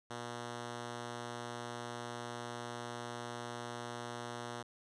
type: tone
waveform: 5% pulse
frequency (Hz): 120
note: B2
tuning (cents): -49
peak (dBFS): -30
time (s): 0.1-4.63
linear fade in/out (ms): 10
effects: resampled to 22050 Hz